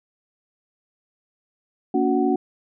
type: tone cluster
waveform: sine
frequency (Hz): 233.6 / 285.7 / 365.6 / 745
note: A#3 / D4 / F#4 / F#5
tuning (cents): +4 / -48 / -21 / +12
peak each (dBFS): -24 / -21 / -22 / -26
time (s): 1.94-2.36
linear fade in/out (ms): 5
effects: none